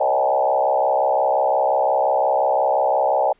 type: tone with frequency modulation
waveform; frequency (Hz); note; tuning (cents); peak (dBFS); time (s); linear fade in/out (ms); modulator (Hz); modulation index
sine; 698.5; F5; 0; -15; 0-3.33; 10; 65.7; 2.7
effects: pink hiss -60 dBFS RMS until 3.39 s + resampled to 8000 Hz